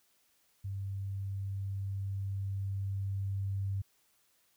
sine tone with level ramp, 98 Hz, G2, in tune, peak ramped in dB -35 to -31 dBFS, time 0.64-3.82 s, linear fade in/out 10 ms, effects white hiss -71 dBFS RMS until 4.56 s

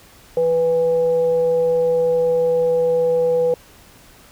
sine tone with frequency modulation, 493.9 Hz, B4, in tune, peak -14 dBFS, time 0.37-3.54 s, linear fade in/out 2 ms, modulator 326 Hz, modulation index 0.24, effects pink hiss -47 dBFS RMS until 4.31 s

